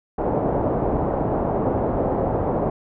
white low-pass noise, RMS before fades -22 dBFS, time 0.18-2.7 s, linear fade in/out 5 ms, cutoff 750 Hz, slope 24 dB/octave, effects none

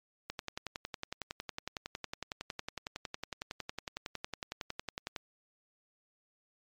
click train, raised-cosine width 0.2 ms, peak -20 dBFS, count 54, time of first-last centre 0.3-5.162 s, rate 10.9 Hz, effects MP3 96 kbps

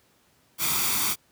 white noise with comb filter, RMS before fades -25 dBFS, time 0.58-1.16 s, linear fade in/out 50 ms, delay 0.86 ms, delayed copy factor +0.6, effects pink hiss -63 dBFS RMS until 1.31 s + high-pass 80 Hz 12 dB/octave

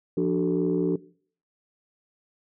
sine tone cluster, 173.4 / 294.4 / 379.4 / 441.9 Hz, F3 / D4 / F#4 / A4, -12 / +4 / +43 / +7 cents, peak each -27 / -25 / -25 / -28 dBFS, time 0.17-0.96 s, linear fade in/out 5 ms, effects noise-tail reverb RT60 0.5 s tail -20 dB re dry + tanh soft clip ceiling -14 dBFS

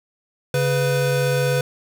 square tone pair together, 139.17 / 498.4 Hz, C#3 / B4, +7 / +16 cents, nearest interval octave + minor seventh, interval 2209 cents, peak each -21 dBFS, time 0.54-1.61 s, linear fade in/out 2 ms, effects none

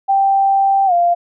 sine tone with pitch glide, 784 to 694.4 Hz, G5 to F5, 0 to -10 cents, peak -10 dBFS, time 0.08-1.15 s, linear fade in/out 20 ms, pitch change -210 cents, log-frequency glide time 0.86-0.93 s, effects none

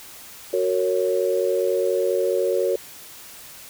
sine chord, F# major, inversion none, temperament equal with one note detuned, 370 / 460 / 554.4 Hz, F#4 / A#4 / C#5, 0 / -23 / 0 cents, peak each -23 dBFS, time 0.53-2.76 s, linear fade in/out 5 ms, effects white hiss -42 dBFS RMS until 3.69 s

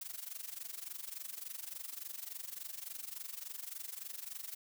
blue noise with amplitude modulation, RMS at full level -42 dBFS, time 0.01-4.55 s, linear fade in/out 5 ms, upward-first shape sine, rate 23.5 Hz, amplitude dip 85%, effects none

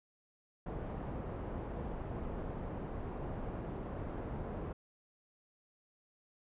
pink low-pass noise, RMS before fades -41 dBFS, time 0.66-4.73 s, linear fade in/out 5 ms, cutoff 800 Hz, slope 12 dB/octave, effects resampled to 8000 Hz

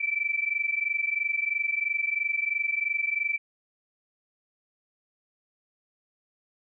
sine tone pair together, 2315 / 2338 Hz, D7 / D7, -25 / -8 cents, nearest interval unison, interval 17 cents, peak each -28 dBFS, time 0-3.38 s, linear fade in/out 10 ms, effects none

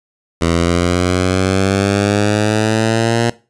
10% pulse exponential sweep, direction up, 83.3 to 117.8 Hz, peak -4 dBFS, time 0.41-3.3 s, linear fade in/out 5 ms, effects noise-tail reverb RT60 0.3 s tail -19 dB re dry + resampled to 22050 Hz

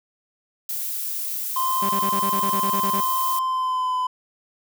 violet noise, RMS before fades -28 dBFS, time 0.69-3.39 s, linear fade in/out 2 ms
triangle tone with pitch glide, 1040 to 1010.4 Hz, C6 to B5, -11 to +39 cents, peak -19 dBFS, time 1.56-4.07 s, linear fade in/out 5 ms, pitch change -50 cents, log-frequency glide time 3.39-3.96 s
sawtooth tone bursts, 196.7 Hz, G3, 6 cents sharp, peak -23 dBFS, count 12, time 1.82-3.004 s, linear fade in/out 5 ms, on 73 ms, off 28 ms
effects none

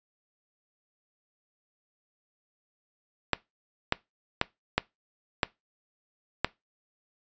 clicks, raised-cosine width 0.3 ms, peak -6 dBFS, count 6, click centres 3.333 / 3.924 / 4.414 / 4.78 / 5.432 / 6.446 s, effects noise-tail reverb RT60 0.2 s tail -21 dB re dry + resampled to 16000 Hz

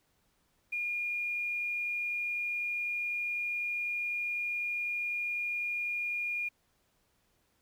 sine tone with quantisation, 2424 Hz, D#7, 46 cents flat, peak -31 dBFS, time 0.72-6.49 s, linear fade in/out 10 ms, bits 10, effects pink hiss -73 dBFS RMS until 7.61 s

